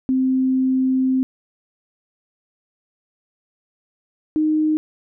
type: tone pair in turn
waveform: sine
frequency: 260.6 / 309.1 Hz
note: C4 / D#4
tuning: -7 / -11 cents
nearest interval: minor third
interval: 296 cents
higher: second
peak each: -15 dBFS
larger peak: neither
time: 0.09-1.23 / 4.36-4.77 s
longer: first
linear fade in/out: 0 ms
effects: none